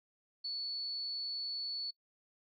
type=tone; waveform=sine; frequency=4435 Hz; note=C#8; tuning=in tune; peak=-36 dBFS; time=0.44-1.91 s; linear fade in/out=10 ms; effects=noise-tail reverb RT60 0.1 s tail -25 dB re dry